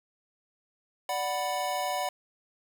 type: chord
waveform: square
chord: B minor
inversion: first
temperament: equal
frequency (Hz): 587.3 / 740 / 987.8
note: D5 / F#5 / B5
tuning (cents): 0 / 0 / 0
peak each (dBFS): -35 / -32 / -35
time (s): 1.09-2.09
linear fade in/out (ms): 2
effects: none